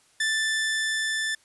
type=tone with level ramp; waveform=sawtooth; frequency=1763 Hz; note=A6; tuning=3 cents sharp; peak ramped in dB=-19 to -22 dBFS; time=0.2-1.35 s; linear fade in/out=5 ms; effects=white hiss -61 dBFS RMS until 1.44 s + resampled to 24000 Hz